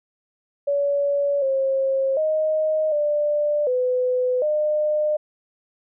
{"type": "tone with pitch steps", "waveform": "sine", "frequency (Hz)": [568, 537, 623, 592, 503, 605], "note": ["C#5", "C5", "D#5", "D5", "B4", "D#5"], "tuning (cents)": [42, 45, 2, 14, 32, -49], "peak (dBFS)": -18, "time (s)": [0.67, 5.17], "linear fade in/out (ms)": 10, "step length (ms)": 750, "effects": []}